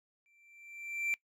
triangle tone with exponential growth, 2349 Hz, D7, in tune, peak -27 dBFS, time 0.26-1.14 s, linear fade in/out 0 ms, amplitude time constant 190 ms, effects noise-tail reverb RT60 0.1 s tail -23 dB re dry

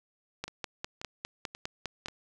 two click trains, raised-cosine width 0.2 ms, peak -17 / -24 dBFS, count 9 / 4, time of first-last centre 0.44-2.059 / 0.48-2.084 s, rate 4.94 / 1.87 Hz, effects none

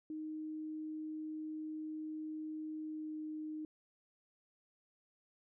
sine tone with pitch glide, 310.7 to 308.9 Hz, D#4 to D#4, -2 to -12 cents, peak -40 dBFS, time 0.1-3.65 s, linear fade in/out 2 ms, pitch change -10 cents, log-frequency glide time 2.81-3.17 s, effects none

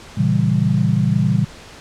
sine chord, A# diminished seventh, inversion none, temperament equal, 116.54 / 138.59 / 164.81 / 196 Hz, A#2 / C#3 / E3 / G3, 0 / 0 / 0 / 0 cents, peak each -19 dBFS, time 0.17-1.45 s, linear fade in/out 10 ms, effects pink hiss -39 dBFS RMS until 1.8 s + low-pass 7000 Hz 12 dB/octave

